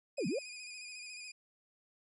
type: tone with vibrato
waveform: 20% pulse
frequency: 2465 Hz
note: D#7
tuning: 17 cents flat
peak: -40 dBFS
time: 0.17-1.32 s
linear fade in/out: 10 ms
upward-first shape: square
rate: 14 Hz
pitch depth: 36 cents each way
type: linear two-way sweep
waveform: sine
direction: down then up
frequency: 606 to 152.4 to 606 Hz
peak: -32 dBFS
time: 0.18-0.39 s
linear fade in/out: 5 ms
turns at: 0.27 s
effects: resampled to 24000 Hz